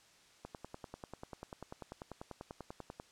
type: click train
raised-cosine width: 1 ms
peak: -30 dBFS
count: 27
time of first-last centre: 0.45-2.999 s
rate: 10.2 Hz
effects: white hiss -64 dBFS RMS until 3.11 s + low-pass 7000 Hz 12 dB/octave